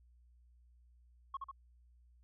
sine tone with echo, 1091 Hz, C#6, 28 cents flat, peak -35 dBFS, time 1.34-1.37 s, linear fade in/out 5 ms, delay 72 ms, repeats 2, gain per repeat -4 dB, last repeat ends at 1.514 s, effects tanh soft clip ceiling -35 dBFS + added 60 Hz sine -62 dBFS peak until 2.23 s

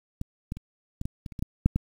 clicks, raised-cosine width 5 ms, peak -19 / -18 / -27 / -20 / -18 / -24 / -30 / -23 / -15 / -6 / -12 dBFS, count 11, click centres 0.214 / 0.521 / 0.57 / 1.014 / 1.055 / 1.262 / 1.322 / 1.392 / 1.425 / 1.66 / 1.76 s, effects 8-bit

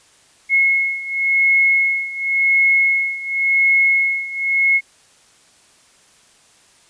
sine beating tone pair, 2173 / 2173.92 Hz, C#7 / C#7, -35 / -34 cents, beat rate 0.92 Hz, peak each -15 / -18 dBFS, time 0.49-4.81 s, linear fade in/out 50 ms, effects white hiss -52 dBFS RMS until 6.89 s + resampled to 22050 Hz

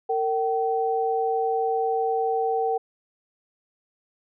sine tone pair together, 456.1 / 767 Hz, A#4 / G5, -38 / -38 cents, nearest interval major sixth, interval 900 cents, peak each -24 dBFS, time 0.09-2.78 s, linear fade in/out 10 ms, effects none

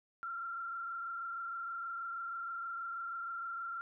sine tone with frequency modulation, 1367 Hz, F6, 37 cents flat, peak -38 dBFS, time 0.23-3.81 s, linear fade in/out 0 ms, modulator 26.3 Hz, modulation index 1.3, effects none

